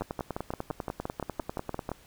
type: two click trains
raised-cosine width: 1 ms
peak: -18 / -18 dBFS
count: 12 / 20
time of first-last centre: 0.02-1.917 / 0.01-1.891 s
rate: 5.8 / 10.1 Hz
effects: pink hiss -57 dBFS RMS until 2.06 s